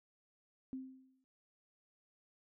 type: tone with exponential decay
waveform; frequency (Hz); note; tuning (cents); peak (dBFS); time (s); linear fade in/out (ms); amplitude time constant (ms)
sine; 261.6; C4; 0; -38; 0.73-1.24; 0; 110
effects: none